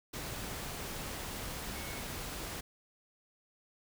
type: tone in noise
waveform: sine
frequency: 2200 Hz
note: C#7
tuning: 14 cents flat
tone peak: -49 dBFS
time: 1.75-2.01 s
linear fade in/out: 10 ms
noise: pink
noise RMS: -41 dBFS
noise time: 0.13-2.61 s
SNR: -11 dB
effects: none